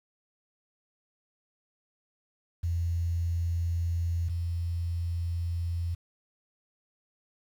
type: tone pair in turn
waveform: sine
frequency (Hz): 85 / 85.54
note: F2 / F2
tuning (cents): -46 / -35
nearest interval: unison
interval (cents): 11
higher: second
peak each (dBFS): -26 / -28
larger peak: first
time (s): 2.63-4.29 / 4.29-5.95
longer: neither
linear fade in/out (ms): 10
effects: 9-bit